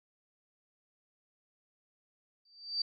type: tone with exponential growth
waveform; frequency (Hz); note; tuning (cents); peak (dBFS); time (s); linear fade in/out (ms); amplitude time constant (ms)
sine; 4644; D8; -20; -27; 2.45-2.82; 5; 79
effects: none